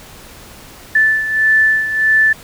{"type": "beating tone pair", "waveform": "sine", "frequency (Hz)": [1755, 1756.6], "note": ["A6", "A6"], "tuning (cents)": [-5, -3], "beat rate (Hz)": 1.6, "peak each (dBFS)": [-11, -17], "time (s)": [0.95, 2.33], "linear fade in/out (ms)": 5, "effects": ["pink hiss -38 dBFS RMS until 2.43 s"]}